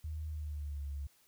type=tone with pitch glide; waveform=sine; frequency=77.6 to 70.75 Hz; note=D#2 to C#2; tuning=-4 to +36 cents; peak=-37 dBFS; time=0.04-1.07 s; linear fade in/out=5 ms; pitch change=-160 cents; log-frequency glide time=0.26-0.85 s; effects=white hiss -68 dBFS RMS until 1.27 s